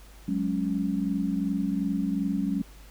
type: chord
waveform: sine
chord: F# suspended second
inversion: none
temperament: equal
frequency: 185 / 207.7 / 277.2 Hz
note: F#3 / G#3 / C#4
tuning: 0 / 0 / 0 cents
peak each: -29 dBFS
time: 0.28-2.62 s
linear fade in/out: 5 ms
effects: added 50 Hz sine -47 dBFS peak until 2.9 s + pink hiss -54 dBFS RMS until 2.9 s